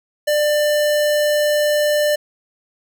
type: tone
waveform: square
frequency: 595 Hz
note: D5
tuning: 22 cents sharp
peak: -15 dBFS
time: 0.27-2.16 s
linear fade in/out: 10 ms
effects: none